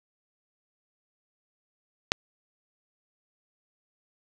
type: click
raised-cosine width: 0.2 ms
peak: -3 dBFS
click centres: 2.119 s
effects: none